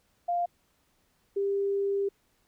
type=tone pair in turn; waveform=sine; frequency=698.5 / 397.6 Hz; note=F5 / G4; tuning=0 / +25 cents; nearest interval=minor seventh; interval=975 cents; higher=first; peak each=-25 dBFS; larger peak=neither; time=0.28-0.46 / 1.36-2.09 s; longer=second; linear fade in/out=10 ms; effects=pink hiss -70 dBFS RMS until 2.47 s